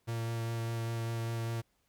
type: tone with vibrato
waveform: 45% pulse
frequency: 115.2 Hz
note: A#2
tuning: 20 cents flat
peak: -33 dBFS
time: 0.07-1.62 s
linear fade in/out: 20 ms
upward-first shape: sine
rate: 5 Hz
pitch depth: 12 cents each way
effects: pink hiss -75 dBFS RMS until 1.88 s